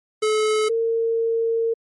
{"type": "tone pair in turn", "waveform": ["square", "sine"], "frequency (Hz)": [431, 456.6], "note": ["A4", "A#4"], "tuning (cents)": [-36, -36], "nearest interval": "minor second", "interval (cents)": 100, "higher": "second", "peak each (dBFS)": -18, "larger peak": "neither", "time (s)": [[0.22, 0.69], [0.69, 1.74]], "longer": "second", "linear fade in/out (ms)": 10, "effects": ["MP3 48 kbps"]}